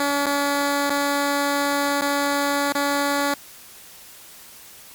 10% pulse tone with dropouts, 284.2 Hz, C#4, 43 cents sharp, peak -11 dBFS, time 0-3.34 s, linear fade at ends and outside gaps 2 ms, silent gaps 0.259-0.265 / 0.897-0.903 / 2.011-2.019 / 2.724-2.751 s, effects white hiss -44 dBFS RMS until 4.94 s + MP3 96 kbps

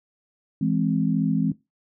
sine chord, E augmented, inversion none, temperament equal, 164.81 / 207.7 / 261.6 Hz, E3 / G#3 / B#3, 0 / 0 / 0 cents, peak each -24 dBFS, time 0.61-1.52 s, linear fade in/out 5 ms, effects noise-tail reverb RT60 0.2 s tail -17 dB re dry

